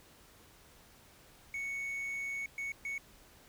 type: tone bursts at uneven times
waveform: triangle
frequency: 2219 Hz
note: C#7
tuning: 1 cent sharp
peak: -34 dBFS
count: 3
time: 1.54-2.46 / 2.58-2.72 / 2.85-2.98 s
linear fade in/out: 2 ms
effects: pink hiss -60 dBFS RMS until 3.48 s